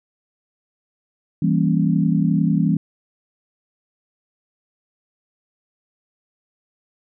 sine chord, E diminished seventh, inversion none, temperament equal with one note detuned, 164.81 / 196 / 233.1 / 275.4 Hz, E3 / G3 / Bb3 / Db4, 0 / 0 / 0 / -11 cents, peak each -18 / -20 / -23 / -23 dBFS, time 1.42-2.77 s, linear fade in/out 5 ms, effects none

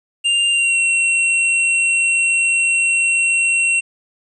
square tone with pitch glide, 2794 to 2727 Hz, F7 to F7, 0 to -42 cents, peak -14 dBFS, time 0.24-3.81 s, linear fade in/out 20 ms, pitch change -42 cents, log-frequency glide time 0.5-0.78 s, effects resampled to 24000 Hz + 9-bit

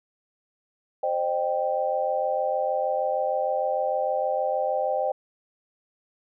sine chord, C minor, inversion none, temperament equal with one note detuned, 523.3 / 609.8 / 784 Hz, C5 / Eb5 / G5, 0 / -35 / 0 cents, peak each -27 dBFS, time 1.03-5.12 s, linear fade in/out 5 ms, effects none

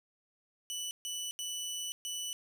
20% pulse tone bursts at uneven times, 2971 Hz, F#7, 6 cents sharp, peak -31 dBFS, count 4, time 0.7-0.91 / 1.05-1.31 / 1.39-1.92 / 2.05-2.33 s, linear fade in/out 0 ms, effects none

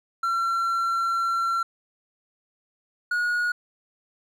triangle tone pair in turn, 1359 / 1447.7 Hz, F6 / F#6, -48 / -38 cents, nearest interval minor second, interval 110 cents, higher second, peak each -20 dBFS, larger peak neither, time 0.23-1.63 / 3.11-3.52 s, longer first, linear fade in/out 5 ms, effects none

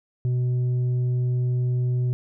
sine tone with tanh clipping, 124.4 Hz, B2, 13 cents sharp, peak -21 dBFS, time 0.25-2.13 s, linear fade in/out 0 ms, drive 4 dB, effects none

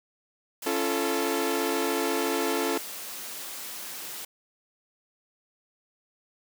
white high-pass noise, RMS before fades -38 dBFS, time 0.62-4.25 s, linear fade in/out 5 ms, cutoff 210 Hz, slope 12 dB/octave
sawtooth chord, Db augmented, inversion none, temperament equal with one note detuned, 277.2 / 343 / 440 Hz, Db4 / F4 / A4, 0 / -31 / 0 cents, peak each -27 / -26 / -25 dBFS, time 0.66-2.78 s, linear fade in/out 5 ms
effects none

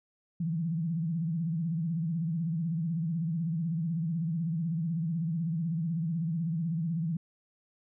sine tone with vibrato, 164.81 Hz, E3, in tune, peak -28 dBFS, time 0.4-7.17 s, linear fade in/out 5 ms, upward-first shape sine, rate 16 Hz, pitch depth 120 cents each way, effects none

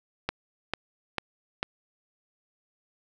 click train, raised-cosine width 0.3 ms, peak -11 dBFS, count 4, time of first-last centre 0.29-1.629 s, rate 2.24 Hz, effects none

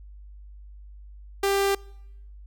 sawtooth tone, 395.6 Hz, G4, 16 cents sharp, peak -17 dBFS, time 1.43-1.75 s, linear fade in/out 5 ms, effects noise-tail reverb RT60 0.9 s tail -26 dB re dry + added 50 Hz sine -42 dBFS peak until 2.46 s

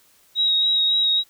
sine tone with vibrato, 3807 Hz, A#7, 36 cents sharp, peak -16 dBFS, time 0.35-1.24 s, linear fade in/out 50 ms, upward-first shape sine, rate 3.6 Hz, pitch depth 19 cents each way, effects white hiss -57 dBFS RMS until 1.29 s

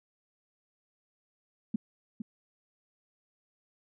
sine tone with echo, 219.6 Hz, A3, 3 cents flat, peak -25 dBFS, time 1.74-1.76 s, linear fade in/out 5 ms, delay 460 ms, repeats 1, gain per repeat -8 dB, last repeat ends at 2.22 s, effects none

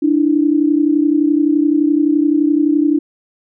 sine tone pair together, 293.7 / 325.4 Hz, D4 / E4, 0 / -22 cents, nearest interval major second, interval 178 cents, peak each -12 / -15 dBFS, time 0.02-2.99 s, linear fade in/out 10 ms, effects none

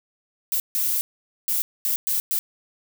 violet noise bursts at uneven times, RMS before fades -23 dBFS, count 6, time 0.52-0.6 / 0.75-1.01 / 1.48-1.62 / 1.85-1.96 / 2.07-2.2 / 2.31-2.39 s, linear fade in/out 0 ms, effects none

